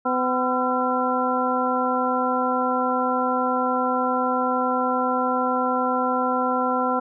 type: harmonic tone with a mistuned harmonic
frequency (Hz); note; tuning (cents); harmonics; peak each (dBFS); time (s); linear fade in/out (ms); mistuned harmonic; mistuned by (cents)
252.9; B3; +41; 1 / 2 / 3 / 4 / 5; -26 / -26 / -26 / -26 / -26; 0.05-7; 10; 5; +120
effects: none